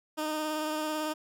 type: tone with vibrato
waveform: 15% pulse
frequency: 308.1 Hz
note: D#4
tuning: 17 cents flat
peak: -24 dBFS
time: 0.17-1.14 s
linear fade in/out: 20 ms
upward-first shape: triangle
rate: 18 Hz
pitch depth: 23 cents each way
effects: none